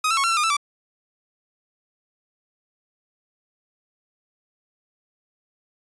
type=tone with pitch steps; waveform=sawtooth; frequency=1256 / 1336 / 1101 / 1360 / 1343 / 1216 / 1324 / 1161 Hz; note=D#6 / E6 / C#6 / F6 / E6 / D#6 / E6 / D6; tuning=+16 / +23 / -12 / -46 / +32 / -40 / +7 / -20 cents; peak=-15 dBFS; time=0.04-0.568 s; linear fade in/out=5 ms; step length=66 ms; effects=resampled to 24000 Hz